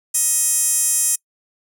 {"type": "tone with high-pass filter", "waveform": "15% pulse", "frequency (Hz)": 630, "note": "D#5", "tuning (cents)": 21, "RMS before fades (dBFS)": -18, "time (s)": [0.14, 1.16], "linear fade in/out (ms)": 10, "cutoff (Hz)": 8400, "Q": 9.6, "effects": ["noise-tail reverb RT60 0.1 s tail -25 dB re dry"]}